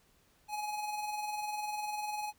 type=tone with tremolo; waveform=square; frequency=841 Hz; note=G#5; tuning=22 cents sharp; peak=-34 dBFS; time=0.48-2.33 s; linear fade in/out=50 ms; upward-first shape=sine; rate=20 Hz; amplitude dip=45%; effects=pink hiss -68 dBFS RMS until 2.38 s